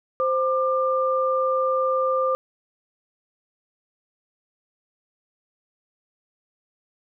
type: tone pair together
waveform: sine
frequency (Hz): 521.5 / 1194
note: C5 / D6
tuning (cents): -6 / +28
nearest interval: octave + major second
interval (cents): 1434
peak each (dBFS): -21 / -23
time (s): 0.2-2.35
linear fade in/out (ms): 0
effects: none